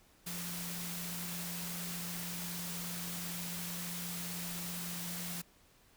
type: tone in noise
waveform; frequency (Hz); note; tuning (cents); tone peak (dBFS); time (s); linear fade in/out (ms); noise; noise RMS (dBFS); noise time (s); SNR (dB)
sine; 174.1; F3; -5; -43; 0.26-5.42; 10; white; -42; 0.26-5.42; -4
effects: pink hiss -65 dBFS RMS until 5.96 s